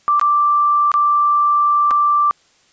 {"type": "tone with dropouts", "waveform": "sine", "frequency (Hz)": 1174.7, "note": "D6", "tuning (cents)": 0, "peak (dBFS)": -11, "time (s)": [0.08, 2.31], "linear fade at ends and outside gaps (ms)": 0, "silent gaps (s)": [[0.196, 0.213], [0.917, 0.94], [1.908, 1.912]], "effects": ["white hiss -55 dBFS RMS until 2.72 s", "resampled to 16000 Hz"]}